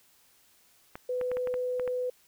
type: clicks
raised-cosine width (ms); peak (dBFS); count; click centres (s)
0.5; -24; 8; 0.955 / 1.213 / 1.316 / 1.37 / 1.473 / 1.541 / 1.797 / 1.877
type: tone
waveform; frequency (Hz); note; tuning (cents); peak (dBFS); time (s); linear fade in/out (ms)
sine; 500; B4; +21; -28; 1.09-2.1; 5
effects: white hiss -63 dBFS RMS until 2.27 s